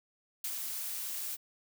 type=noise with ADSR envelope; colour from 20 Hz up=blue; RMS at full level=-35 dBFS; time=0.44-1.37 s; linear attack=4 ms; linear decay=55 ms; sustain=-3 dB; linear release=27 ms; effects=none